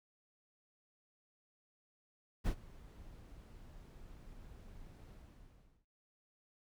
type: noise with ADSR envelope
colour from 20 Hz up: brown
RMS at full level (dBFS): -32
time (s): 2.44-5.86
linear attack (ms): 30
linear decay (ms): 77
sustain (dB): -22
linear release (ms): 750
effects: none

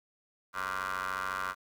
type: ring-modulated tone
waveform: 20% pulse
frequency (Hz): 94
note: F#2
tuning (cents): +28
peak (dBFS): -25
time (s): 0.53-1.55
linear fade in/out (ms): 50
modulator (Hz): 1280
effects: 11-bit

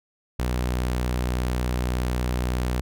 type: tone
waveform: sawtooth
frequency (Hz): 61.74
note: B1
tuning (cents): 0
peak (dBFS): -19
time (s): 0.39-2.81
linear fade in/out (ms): 5
effects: none

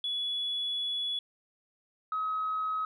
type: tone pair in turn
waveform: sine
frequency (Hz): 3400 / 1273.6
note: G#7 / D#6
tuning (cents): +40 / +40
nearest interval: octave + perfect fourth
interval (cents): 1700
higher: first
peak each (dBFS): -29 / -28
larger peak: second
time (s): 0.04-1.19 / 2.12-2.85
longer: first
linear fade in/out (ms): 2
effects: tanh soft clip ceiling -24 dBFS

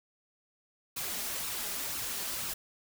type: noise with flanger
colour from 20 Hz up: white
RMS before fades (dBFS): -36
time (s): 0.96-2.54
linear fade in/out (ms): 10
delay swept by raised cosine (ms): 0.73 to 5.03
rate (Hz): 2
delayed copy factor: +0.5
effects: none

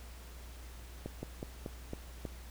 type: slowing click train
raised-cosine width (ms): 2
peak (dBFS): -25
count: 6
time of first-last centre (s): 1.06-2.252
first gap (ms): 170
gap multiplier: 1.17
effects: added 60 Hz sine -47 dBFS peak until 2.5 s + pink hiss -55 dBFS RMS until 2.5 s

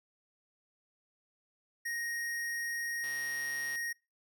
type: tone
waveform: square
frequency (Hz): 1871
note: A#6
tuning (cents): +6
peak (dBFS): -35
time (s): 1.85-3.93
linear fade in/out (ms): 10
type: click train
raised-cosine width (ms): 0.2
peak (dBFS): -33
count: 102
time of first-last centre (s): 3.04-3.756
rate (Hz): 141
effects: noise-tail reverb RT60 0.3 s tail -26 dB re dry

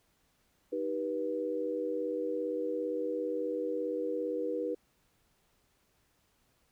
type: chord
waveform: sine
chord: Eb augmented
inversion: none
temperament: just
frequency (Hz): 311.1 / 388.9 / 486.1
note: Eb4 / G4 / B4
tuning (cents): 0 / -14 / -28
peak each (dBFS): -37 / -38 / -33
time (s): 0.72-4.75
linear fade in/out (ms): 10
effects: pink hiss -72 dBFS RMS until 6.71 s

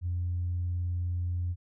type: tone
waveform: sine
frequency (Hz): 88.1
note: F2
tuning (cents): +16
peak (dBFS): -27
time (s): 0.01-1.56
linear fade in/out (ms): 50
effects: tanh soft clip ceiling -24 dBFS

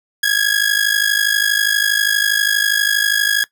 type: ring-modulated tone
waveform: sawtooth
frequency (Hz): 1661.2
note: G#6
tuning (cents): 0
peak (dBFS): -7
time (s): 0.23-3.44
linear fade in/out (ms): 0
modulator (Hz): 26.2
effects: noise-tail reverb RT60 0.1 s tail -20 dB re dry

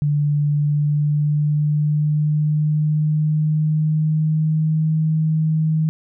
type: tone with pitch glide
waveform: sine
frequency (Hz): 146.83 to 157.37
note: D3 to D#3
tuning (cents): 0 to +20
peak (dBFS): -15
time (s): 0.02-5.89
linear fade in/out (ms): 0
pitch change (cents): +120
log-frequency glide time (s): 0.47-4.92
effects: none

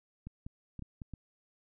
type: clicks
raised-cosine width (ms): 5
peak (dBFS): -30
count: 6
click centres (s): 0.27 / 0.465 / 0.793 / 0.823 / 1.018 / 1.137
effects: none

